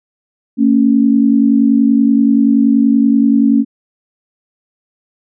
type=tone pair together; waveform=sine; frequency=226.7 / 277.2 Hz; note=A#3 / C#4; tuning=-48 / 0 cents; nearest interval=minor third; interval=348 cents; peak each=-10 dBFS; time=0.57-3.65 s; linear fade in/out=50 ms; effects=none